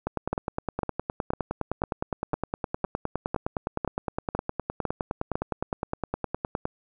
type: two click trains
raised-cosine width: 1 ms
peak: -13 / -12 dBFS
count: 65 / 11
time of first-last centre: 0.07-6.654 / 0.33-5.355 s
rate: 9.72 / 1.99 Hz
effects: none